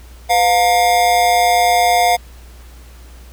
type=tone with amplitude modulation; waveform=square; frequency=710 Hz; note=F5; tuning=28 cents sharp; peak=-8 dBFS; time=0.29-2.17 s; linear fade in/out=20 ms; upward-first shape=sine; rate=208 Hz; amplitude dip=70%; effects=added 60 Hz sine -36 dBFS peak until 3.32 s + pink hiss -46 dBFS RMS until 3.32 s